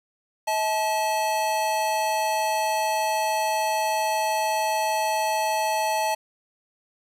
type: tone pair together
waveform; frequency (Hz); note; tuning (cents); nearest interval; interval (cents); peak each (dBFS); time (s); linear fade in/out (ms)
square; 640 / 866.8; D#5 / A5; +49 / -26; perfect fourth; 525; -28 / -24; 0.47-6.15; 10
effects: resampled to 32000 Hz + 8-bit